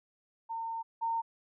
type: tone pair in turn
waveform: sine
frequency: 910 / 914.4 Hz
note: A#5 / A#5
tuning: -42 / -34 cents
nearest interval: unison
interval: 8 cents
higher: second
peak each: -34 / -29 dBFS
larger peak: second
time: 0.49-0.83 / 1.01-1.22 s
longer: first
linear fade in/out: 20 ms
effects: none